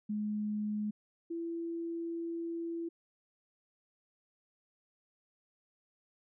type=tone pair in turn; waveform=sine; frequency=210.5 / 335.2 Hz; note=G#3 / E4; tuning=+24 / +29 cents; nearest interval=minor sixth; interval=805 cents; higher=second; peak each=-32 / -35 dBFS; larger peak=first; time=0.09-0.91 / 1.3-2.89 s; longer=second; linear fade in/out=10 ms; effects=none